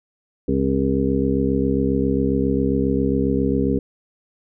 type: harmonic tone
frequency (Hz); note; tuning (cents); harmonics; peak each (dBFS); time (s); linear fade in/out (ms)
67.4; C#2; -48; 1 / 2 / 3 / 4 / 6 / 7; -26 / -27 / -23 / -21 / -24 / -26; 0.48-3.79; 5
effects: none